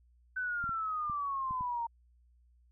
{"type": "exponential sweep", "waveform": "sine", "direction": "down", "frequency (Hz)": [1525, 919], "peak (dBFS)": -32, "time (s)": [0.36, 1.87], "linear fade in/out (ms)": 10}
{"type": "clicks", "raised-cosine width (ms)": 5, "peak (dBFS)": -33, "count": 5, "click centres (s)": [0.641, 0.693, 1.098, 1.509, 1.609]}
{"effects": ["added 60 Hz sine -62 dBFS peak until 2.71 s"]}